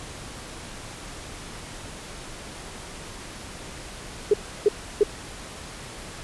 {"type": "tone bursts", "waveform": "sine", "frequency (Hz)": 415.3, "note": "G#4", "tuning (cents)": 0, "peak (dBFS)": -13, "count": 3, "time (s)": [4.31, 5.034], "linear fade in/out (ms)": 5, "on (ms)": 28, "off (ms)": 320, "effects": ["pink hiss -39 dBFS RMS until 6.23 s", "resampled to 24000 Hz"]}